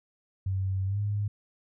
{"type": "tone with pitch glide", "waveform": "sine", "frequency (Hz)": [95.5, 102.95], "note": ["G2", "G#2"], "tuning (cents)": [-45, -15], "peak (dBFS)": -26, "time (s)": [0.46, 1.28], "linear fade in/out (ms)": 5, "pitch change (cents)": 130, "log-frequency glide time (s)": [0.86, 0.99], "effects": []}